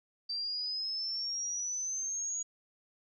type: exponential sweep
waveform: sine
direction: up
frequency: 4658 to 6770 Hz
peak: -33 dBFS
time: 0.29-2.43 s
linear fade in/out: 10 ms
effects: none